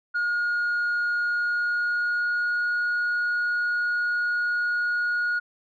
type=tone with pitch glide; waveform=sine; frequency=1433 to 1443 Hz; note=F6 to F#6; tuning=+44 to -44 cents; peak=-20 dBFS; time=0.14-5.4 s; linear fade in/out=20 ms; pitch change=+12 cents; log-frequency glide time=1.22-2.73 s; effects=tanh soft clip ceiling -21 dBFS